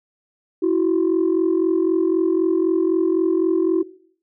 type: tone pair together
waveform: sine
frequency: 329 / 372.9 Hz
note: E4 / F#4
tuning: -3 / +14 cents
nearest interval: major second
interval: 217 cents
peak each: -17 dBFS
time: 0.62-3.83 s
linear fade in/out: 10 ms
effects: noise-tail reverb RT60 0.6 s tail -22 dB re dry + tanh soft clip ceiling -11 dBFS